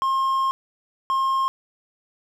triangle tone pair in turn, 1068 / 1068 Hz, C6 / C6, +35 / +35 cents, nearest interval unison, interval 0 cents, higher neither, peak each -17 dBFS, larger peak neither, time 0.02-0.51 / 1.1-1.48 s, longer first, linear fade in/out 0 ms, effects none

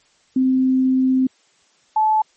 sine tone pair in turn, 260 / 866.5 Hz, C4 / A5, -11 / -27 cents, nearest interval octave + major sixth, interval 2084 cents, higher second, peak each -13 dBFS, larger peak neither, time 0.36-1.27 / 1.96-2.22 s, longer first, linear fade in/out 5 ms, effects white hiss -58 dBFS RMS until 2.36 s + MP3 32 kbps

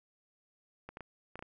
clicks, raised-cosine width 0.5 ms, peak -29 dBFS, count 6, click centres 0.89 / 0.971 / 1.007 / 1.356 / 1.392 / 1.425 s, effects none

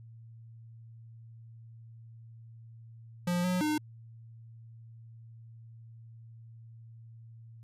square tone with pitch steps, 176.3 / 181.5 / 304.1 Hz, F3 / F#3 / D#4, +17 / -33 / -40 cents, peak -28 dBFS, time 3.27-3.78 s, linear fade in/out 5 ms, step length 170 ms, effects added 114 Hz sine -48 dBFS peak until 7.63 s + resampled to 32000 Hz

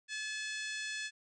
harmonic tone, 860 Hz, A5, 40 cents flat, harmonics 2 / 3 / 4 / 5 / 6 / 7 / 8 / 9 / 10, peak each -40 / -44 / -46 / -48 / -50 / -51 / -52 / -53 / -54 dBFS, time 0.08-1.11 s, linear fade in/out 50 ms, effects none

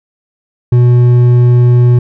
triangle tone with hard clipping, 122.2 Hz, B2, 18 cents flat, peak -5 dBFS, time 0.72-1.99 s, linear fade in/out 5 ms, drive 9 dB, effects none

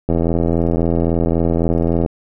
click train, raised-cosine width 2 ms, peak -4 dBFS, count 166, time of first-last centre 0.09-2.061 s, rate 83.7 Hz, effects none

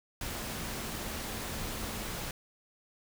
sine tone in noise, 220.9 Hz, A3, 7 cents sharp, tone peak -47 dBFS, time 0.3-2.09 s, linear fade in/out 2 ms, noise pink, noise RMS -38 dBFS, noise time 0.21-2.31 s, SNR -12 dB, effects none

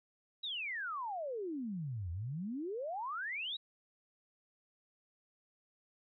sine exponential two-way sweep, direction down then up, 3949 to 81.1 to 3949 Hz, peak -37 dBFS, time 0.43-3.57 s, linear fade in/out 10 ms, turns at 2.11 s, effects none

